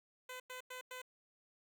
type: tone bursts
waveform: 10% pulse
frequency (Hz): 507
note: B4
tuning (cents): +45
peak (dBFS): -37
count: 4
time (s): 0.29-1.018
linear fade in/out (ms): 5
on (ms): 110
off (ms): 96
effects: none